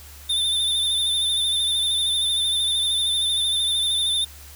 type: tone with vibrato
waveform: square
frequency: 3575 Hz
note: A7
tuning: 27 cents sharp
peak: -20 dBFS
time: 0.29-4.25 s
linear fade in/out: 10 ms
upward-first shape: sine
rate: 13 Hz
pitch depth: 41 cents each way
effects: added 72 Hz sine -43 dBFS peak until 4.55 s + white hiss -45 dBFS RMS until 4.55 s